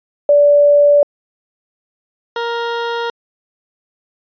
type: tone pair in turn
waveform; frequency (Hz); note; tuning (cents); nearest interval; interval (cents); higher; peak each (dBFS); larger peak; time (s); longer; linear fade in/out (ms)
sine / 20% pulse; 580 / 468.4; D5 / A#4; -22 / +8; major third; 370; first; -6 / -13; first; 0.29-1.03 / 2.36-3.1; neither; 2
effects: resampled to 11025 Hz